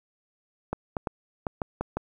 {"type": "clicks", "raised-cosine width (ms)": 1, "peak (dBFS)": -14, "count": 7, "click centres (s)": [0.73, 0.968, 1.072, 1.468, 1.618, 1.81, 1.97], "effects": ["9-bit"]}